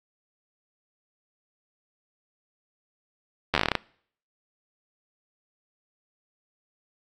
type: slowing click train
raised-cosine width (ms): 0.3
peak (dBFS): -5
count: 11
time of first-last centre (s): 3.54-3.753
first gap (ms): 11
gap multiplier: 1.14
effects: noise-tail reverb RT60 0.6 s tail -25 dB re dry + AAC 64 kbps